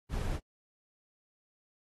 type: noise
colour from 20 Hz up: brown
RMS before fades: -33 dBFS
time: 0.09-0.4 s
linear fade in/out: 50 ms
effects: AAC 32 kbps